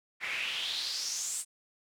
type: noise with band-pass filter sweep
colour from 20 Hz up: pink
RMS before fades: -35 dBFS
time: 0.2-1.45 s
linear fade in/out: 50 ms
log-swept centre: 2000 to 8700 Hz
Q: 4.6
effects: none